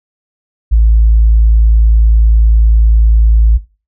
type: tone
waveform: sine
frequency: 55 Hz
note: A1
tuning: in tune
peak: -3 dBFS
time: 0.71-3.58 s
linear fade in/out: 20 ms
effects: noise-tail reverb RT60 0.3 s tail -17 dB re dry + tanh soft clip ceiling 0 dBFS